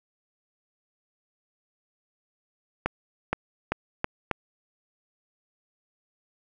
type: accelerating click train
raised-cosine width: 0.5 ms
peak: -9 dBFS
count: 5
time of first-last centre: 2.86-4.313 s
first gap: 470 ms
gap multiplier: 0.83
effects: none